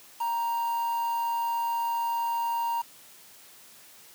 triangle tone with quantisation, 932.3 Hz, A#5, in tune, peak -24 dBFS, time 0.2-2.82 s, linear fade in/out 10 ms, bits 7, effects white hiss -52 dBFS RMS until 4.14 s + high-pass 100 Hz 12 dB/octave

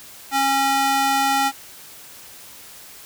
square tone with high-pass filter, 273.1 Hz, C#4, 26 cents flat, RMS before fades -19 dBFS, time 0.31-1.52 s, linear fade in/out 50 ms, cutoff 720 Hz, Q 1.3, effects white hiss -42 dBFS RMS until 3.05 s

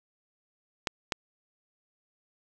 clicks, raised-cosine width 0.2 ms, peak -10 dBFS, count 2, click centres 0.872 / 1.122 s, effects none

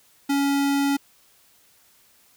square tone, 280 Hz, C#4, 18 cents sharp, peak -20 dBFS, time 0.29-0.97 s, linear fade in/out 10 ms, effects white hiss -58 dBFS RMS until 2.36 s

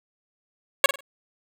10% pulse tone with echo, 554.4 Hz, C#5, in tune, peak -3 dBFS, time 0.84-0.86 s, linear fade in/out 2 ms, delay 49 ms, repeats 3, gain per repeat -12 dB, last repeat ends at 1.007 s, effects none

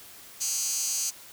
15% pulse tone with high-pass filter, 272.2 Hz, C#4, 31 cents flat, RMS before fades -29 dBFS, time 0.4-1.11 s, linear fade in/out 20 ms, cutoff 6300 Hz, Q 3.1, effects white hiss -48 dBFS RMS until 1.32 s

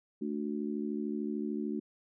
harmonic tone, 73.42 Hz, D2, in tune, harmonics 3 / 4 / 5, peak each -35 / -37 / -39 dBFS, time 0.21-1.8 s, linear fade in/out 10 ms, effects none

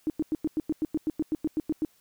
sine tone bursts, 311.1 Hz, D#4, in tune, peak -23 dBFS, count 15, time 0.07-1.849 s, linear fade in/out 0 ms, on 29 ms, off 96 ms, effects white hiss -64 dBFS RMS until 2 s

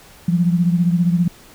sine beating tone pair, 171.8 / 186.8 Hz, F3 / F#3, -28 / +17 cents, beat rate 15 Hz, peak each -14 / -20 dBFS, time 0.28-1.28 s, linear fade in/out 5 ms, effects pink hiss -45 dBFS RMS until 1.54 s

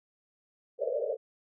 white band-pass noise, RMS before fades -31 dBFS, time 0.78-1.17 s, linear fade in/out 50 ms, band 440 to 610 Hz, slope 96 dB/octave, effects none

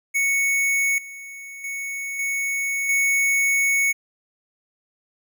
square tone with level steps, 2217 Hz, C#7, in tune, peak -19 / -36 / -28 / -23 / -18 dBFS, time 0.14-3.93 s, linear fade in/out 20 ms, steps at 0.98 / 1.64 / 2.19 / 2.89 s, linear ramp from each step 2 ms, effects none

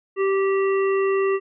harmonic tone, 389.4 Hz, G4, 12 cents flat, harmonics 1 / 3 / 5 / 7, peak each -18 / -28 / -32 / -35 dBFS, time 0.16-1.4 s, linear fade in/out 50 ms, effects none

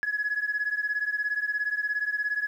sine beating tone pair, 1682 / 1699 Hz, G#6 / G#6, +22 / +39 cents, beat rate 17 Hz, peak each -27 / -29 dBFS, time 0.03-2.47 s, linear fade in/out 0 ms, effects tanh soft clip ceiling -20 dBFS + 10-bit

